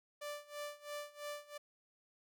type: tone with tremolo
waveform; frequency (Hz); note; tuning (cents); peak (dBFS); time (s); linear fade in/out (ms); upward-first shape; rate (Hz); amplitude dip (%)
sawtooth; 587.3; D5; 0; -37; 0.21-1.58; 10; sine; 3; 90
effects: none